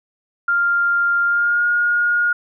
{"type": "tone with pitch glide", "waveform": "sine", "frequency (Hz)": [1396.9, 1430.4], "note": ["F6", "F6"], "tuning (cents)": [0, 41], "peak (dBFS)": -14, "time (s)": [0.48, 2.33], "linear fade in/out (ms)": 5, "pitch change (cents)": 41, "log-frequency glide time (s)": [1.26, 1.65], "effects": []}